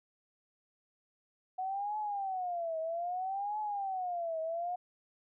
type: tone with vibrato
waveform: sine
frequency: 739 Hz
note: F#5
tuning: 2 cents flat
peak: -33 dBFS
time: 1.58-4.76 s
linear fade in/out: 10 ms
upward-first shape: triangle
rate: 0.62 Hz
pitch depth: 260 cents each way
effects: none